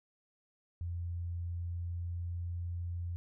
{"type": "tone with pitch glide", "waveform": "sine", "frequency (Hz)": [86.3, 86.8], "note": ["F2", "F2"], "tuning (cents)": [-20, -10], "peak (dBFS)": -35, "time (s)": [0.81, 3.16], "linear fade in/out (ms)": 0, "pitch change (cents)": 10, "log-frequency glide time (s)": [1.48, 2.58], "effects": []}